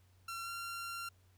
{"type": "tone with pitch glide", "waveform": "sawtooth", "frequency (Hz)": [1361, 1377.6], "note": ["F6", "F6"], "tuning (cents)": [-45, -24], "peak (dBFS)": -37, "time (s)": [0.28, 1.09], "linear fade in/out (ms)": 5, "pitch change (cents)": 21, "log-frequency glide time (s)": [0.43, 0.49], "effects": ["added 92 Hz sine -64 dBFS peak until 1.37 s", "pink hiss -73 dBFS RMS until 1.37 s"]}